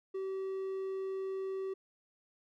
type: tone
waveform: triangle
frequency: 383.6 Hz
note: G4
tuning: 37 cents flat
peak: -33 dBFS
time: 0.14-1.74 s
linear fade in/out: 10 ms
effects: none